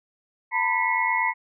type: tone cluster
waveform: sine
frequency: 905 / 994 / 1964 / 2169 Hz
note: A5 / B5 / B6 / C#7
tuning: +48 / +11 / -10 / -38 cents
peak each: -26 dBFS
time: 0.51-1.34 s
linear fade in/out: 50 ms
effects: none